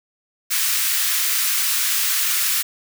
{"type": "high-pass noise", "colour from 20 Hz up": "white", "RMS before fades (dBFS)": -20, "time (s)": [0.5, 2.63], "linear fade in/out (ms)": 20, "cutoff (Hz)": 1300, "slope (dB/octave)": 24, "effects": []}